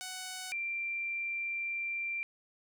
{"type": "tone pair in turn", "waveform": ["5% pulse", "sine"], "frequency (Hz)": [744, 2362], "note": ["F#5", "D7"], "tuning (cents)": [9, 9], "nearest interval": "octave + minor sixth", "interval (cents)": 2000, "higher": "second", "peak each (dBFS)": [-28, -33], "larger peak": "first", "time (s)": [[0.01, 0.52], [0.52, 2.23]], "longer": "second", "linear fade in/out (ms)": 0, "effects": []}